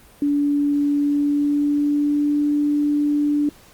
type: tone with pitch glide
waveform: sine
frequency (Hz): 288.3 to 293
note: D4 to D4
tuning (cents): -32 to -4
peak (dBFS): -16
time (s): 0.22-3.49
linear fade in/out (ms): 2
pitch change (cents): +28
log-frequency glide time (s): 0.96-2.44
effects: pink hiss -49 dBFS RMS until 3.73 s + Opus 32 kbps